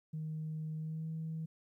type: tone with pitch glide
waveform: sine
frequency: 156.3 to 160.14 Hz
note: D#3 to E3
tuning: +8 to -50 cents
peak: -36 dBFS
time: 0.13-1.46 s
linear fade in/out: 10 ms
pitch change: +42 cents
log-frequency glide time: 0.76-1.08 s
effects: tanh soft clip ceiling -33 dBFS + 13-bit